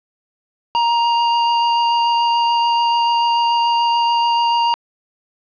square tone with vibrato, 938 Hz, A#5, 11 cents sharp, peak -14 dBFS, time 0.75-4.74 s, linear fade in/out 0 ms, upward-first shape sine, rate 6.9 Hz, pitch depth 8 cents each way, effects resampled to 11025 Hz + 8-bit

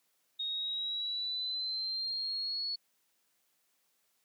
sine exponential sweep, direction up, 3729 to 4403 Hz, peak -33 dBFS, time 0.39-2.76 s, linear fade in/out 10 ms, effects white hiss -75 dBFS RMS until 4.24 s + high-pass 150 Hz 12 dB/octave

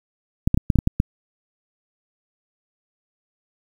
clicks, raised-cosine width 5 ms, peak -4 dBFS, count 8, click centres 0.475 / 0.544 / 0.575 / 0.702 / 0.757 / 0.788 / 0.874 / 1.001 s, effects 7-bit

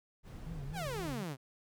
brown noise, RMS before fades -46 dBFS, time 0.23-1.16 s, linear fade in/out 50 ms
triangle tone with vibrato, 150.1 Hz, D3, 38 cents sharp, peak -39 dBFS, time 0.46-1.24 s, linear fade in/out 10 ms, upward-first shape sine, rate 4 Hz, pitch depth 190 cents each way
sawtooth exponential sweep, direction down, 887 to 123.47 Hz, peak -34 dBFS, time 0.73-1.37 s, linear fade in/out 50 ms
effects none

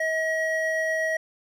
triangle tone pair together, 638.4 / 1907 Hz, D#5 / A#6, +44 / +39 cents, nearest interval octave + perfect fifth, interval 1895 cents, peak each -24 dBFS, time 0-1.17 s, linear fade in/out 5 ms, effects none

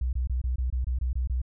sine tone bursts, 62.5 Hz, B1, 21 cents sharp, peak -24 dBFS, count 10, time 0.01-1.417 s, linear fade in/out 5 ms, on 120 ms, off 23 ms, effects none

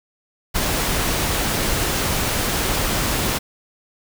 pink noise, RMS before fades -21 dBFS, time 0.54-3.39 s, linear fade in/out 20 ms, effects none

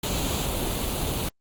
pink noise with comb filter, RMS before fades -27 dBFS, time 0.03-1.29 s, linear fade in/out 5 ms, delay 0.28 ms, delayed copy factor +0.55, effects Opus 48 kbps

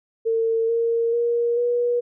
sine tone with pitch steps, 453 / 462.5 / 472.2 / 482.2 Hz, A#4 / A#4 / A#4 / B4, -50 / -14 / +22 / -41 cents, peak -18 dBFS, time 0.25-2.01 s, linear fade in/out 20 ms, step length 440 ms, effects none

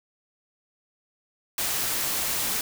white noise with amplitude modulation, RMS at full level -26 dBFS, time 1.58-2.61 s, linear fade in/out 2 ms, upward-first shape sine, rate 225 Hz, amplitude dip 25%, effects none

